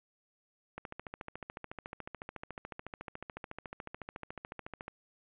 click train, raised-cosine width 0.5 ms, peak -26 dBFS, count 58, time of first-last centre 0.78-4.881 s, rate 13.9 Hz, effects resampled to 8000 Hz + 11-bit

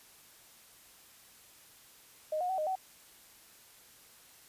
sine tone with pitch steps, 619 / 722 / 756 / 617 / 756 Hz, D#5 / F#5 / F#5 / D#5 / F#5, -9 / -43 / +37 / -15 / +37 cents, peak -30 dBFS, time 2.32-2.755 s, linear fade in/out 5 ms, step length 87 ms, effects white hiss -58 dBFS RMS until 4.48 s + resampled to 32000 Hz

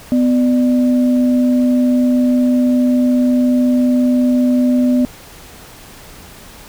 sine tone pair together, 250.3 / 595.3 Hz, B3 / D5, +23 / +23 cents, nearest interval octave + minor third, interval 1500 cents, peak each -10 / -22 dBFS, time 0.12-5.05 s, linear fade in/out 0 ms, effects pink hiss -38 dBFS RMS until 6.68 s

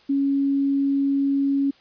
sine tone, 277.2 Hz, C#4, in tune, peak -18 dBFS, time 0.09-1.71 s, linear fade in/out 10 ms, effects white hiss -55 dBFS RMS until 1.8 s + resampled to 11025 Hz

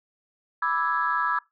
sine chord, E dominant seventh, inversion second, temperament equal, 987.8 / 1174.7 / 1318.5 / 1661.2 Hz, B5 / D6 / E6 / G#6, 0 / 0 / 0 / 0 cents, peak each -28 / -29 / -26 / -27 dBFS, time 0.62-1.39 s, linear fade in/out 5 ms, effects noise-tail reverb RT60 0.2 s tail -22 dB re dry + tanh soft clip ceiling -12 dBFS

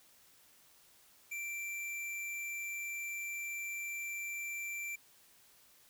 square tone, 2349 Hz, D7, in tune, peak -39 dBFS, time 1.31-4.96 s, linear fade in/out 10 ms, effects white hiss -64 dBFS RMS until 5.89 s

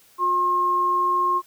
sine tone pair together, 357.7 / 1072 Hz, F4 / C6, +41 / +42 cents, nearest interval octave + perfect fifth, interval 1901 cents, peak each -30 / -18 dBFS, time 0.18-1.42 s, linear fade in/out 50 ms, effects white hiss -55 dBFS RMS until 1.46 s

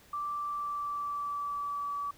sine tone with pitch glide, 1171 to 1146.9 Hz, D6 to D6, -5 to -41 cents, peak -32 dBFS, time 0.13-2.11 s, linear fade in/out 5 ms, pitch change -36 cents, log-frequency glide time 0.36-1.98 s, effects pink hiss -59 dBFS RMS until 2.17 s

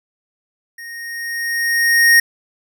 square tone with level ramp, 1860 Hz, A#6, 4 cents flat, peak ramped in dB -32 to -7 dBFS, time 0.78-2.2 s, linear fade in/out 5 ms, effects none

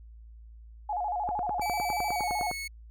sine tone with vibrato, 777 Hz, G5, 16 cents flat, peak -28 dBFS, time 0.89-2.51 s, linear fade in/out 5 ms, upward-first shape square, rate 13 Hz, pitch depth 140 cents each way
click train, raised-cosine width 1 ms, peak -21 dBFS, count 13, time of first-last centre 1.29-2.513 s, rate 9.81 Hz
sawtooth tone with pitch glide, 2300 to 2199 Hz, D7 to C#7, -37 to -14 cents, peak -31 dBFS, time 1.61-2.68 s, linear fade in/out 10 ms, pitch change -77 cents, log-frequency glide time 2.09-2.3 s
effects added 56 Hz sine -46 dBFS peak until 2.9 s

